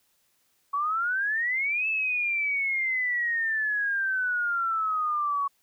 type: exponential two-way sweep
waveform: sine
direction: up then down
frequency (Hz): 1113 to 2637 to 1113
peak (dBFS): -24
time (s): 0.73-5.48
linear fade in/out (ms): 10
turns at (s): 1.88
effects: white hiss -69 dBFS RMS until 5.62 s